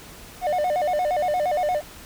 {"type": "tone with vibrato", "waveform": "triangle", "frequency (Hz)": 659.3, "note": "E5", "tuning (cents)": 0, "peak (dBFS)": -18, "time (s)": [0.41, 1.82], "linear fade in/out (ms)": 50, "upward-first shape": "square", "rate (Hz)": 8.6, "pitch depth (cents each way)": 170, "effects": ["pink hiss -43 dBFS RMS until 2.05 s"]}